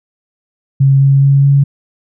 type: tone with pitch steps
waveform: sine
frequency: 136.5 / 137.61 / 138.73 / 139.85 Hz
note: C#3 / C#3 / C#3 / C#3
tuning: -26 / -12 / +2 / +16 cents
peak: -5 dBFS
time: 0.8-1.64 s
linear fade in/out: 10 ms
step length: 210 ms
effects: none